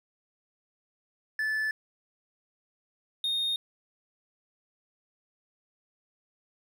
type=tone pair in turn; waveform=triangle; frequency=1743 / 3693 Hz; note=A6 / A#7; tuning=-17 / -17 cents; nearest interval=octave + minor second; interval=1300 cents; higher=second; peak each=-25 dBFS; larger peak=neither; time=1.39-1.71 / 3.24-3.56 s; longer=neither; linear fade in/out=2 ms; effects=none